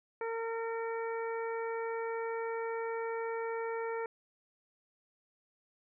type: harmonic tone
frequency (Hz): 456.3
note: A#4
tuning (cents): -37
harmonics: 1 / 2 / 3 / 4 / 5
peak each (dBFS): -35 / -41 / -45 / -47 / -49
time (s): 0.21-4.06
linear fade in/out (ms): 2
effects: none